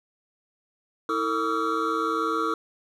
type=tone cluster; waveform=triangle; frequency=325.5 / 452.1 / 1139 / 1261 / 1362 Hz; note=E4 / A4 / C#6 / D#6 / F6; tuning=-22 / +47 / +47 / +23 / -44 cents; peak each=-28 dBFS; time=1.09-2.54 s; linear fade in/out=2 ms; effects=none